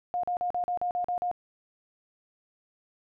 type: tone bursts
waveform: sine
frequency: 713 Hz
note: F5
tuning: 36 cents sharp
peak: -26 dBFS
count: 9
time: 0.14-1.314 s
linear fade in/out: 0 ms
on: 94 ms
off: 41 ms
effects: none